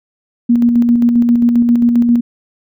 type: tone with tremolo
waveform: sine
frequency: 237.8 Hz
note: A#3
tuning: 35 cents sharp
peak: -6 dBFS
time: 0.49-2.21 s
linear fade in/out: 10 ms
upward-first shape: square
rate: 7.5 Hz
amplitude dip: 35%
effects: none